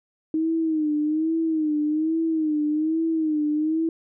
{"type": "tone with vibrato", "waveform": "sine", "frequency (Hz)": 312.5, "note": "D#4", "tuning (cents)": 8, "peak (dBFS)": -20, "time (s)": [0.34, 3.89], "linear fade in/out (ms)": 2, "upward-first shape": "sine", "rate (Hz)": 1.2, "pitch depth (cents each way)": 78, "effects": []}